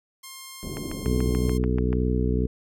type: tone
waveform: 5% pulse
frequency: 1062 Hz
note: C6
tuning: 25 cents sharp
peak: -27 dBFS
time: 0.23-1.58 s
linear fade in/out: 10 ms
type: low-pass noise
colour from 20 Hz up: white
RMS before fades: -34 dBFS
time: 0.63-1.52 s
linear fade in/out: 0 ms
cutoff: 400 Hz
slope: 24 dB/octave
type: click train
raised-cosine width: 0.5 ms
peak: -20 dBFS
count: 9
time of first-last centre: 0.77-1.929 s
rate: 6.9 Hz
type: harmonic tone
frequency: 62 Hz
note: B1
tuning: 7 cents sharp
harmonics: 1 / 2 / 3 / 4 / 5 / 6 / 7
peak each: -24 / -28 / -29 / -29 / -34 / -34 / -30 dBFS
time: 1.05-2.47 s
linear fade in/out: 10 ms
effects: none